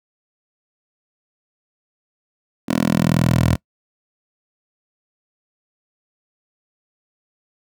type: tone with high-pass filter sweep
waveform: 10% pulse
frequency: 41.2 Hz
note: E1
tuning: in tune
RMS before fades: -17 dBFS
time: 2.68-3.56 s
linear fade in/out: 10 ms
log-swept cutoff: 260 to 91 Hz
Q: 2
effects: noise-tail reverb RT60 0.1 s tail -24 dB re dry